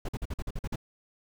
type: noise bursts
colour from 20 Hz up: brown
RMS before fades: -32 dBFS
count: 9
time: 0.05-0.759 s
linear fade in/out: 5 ms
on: 37 ms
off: 47 ms
effects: none